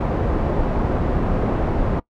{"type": "low-pass noise", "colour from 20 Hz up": "pink", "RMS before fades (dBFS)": -20, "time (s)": [0, 2], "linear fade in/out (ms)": 10, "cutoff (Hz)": 790, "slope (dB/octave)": 12, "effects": ["noise-tail reverb RT60 0.1 s tail -21 dB re dry"]}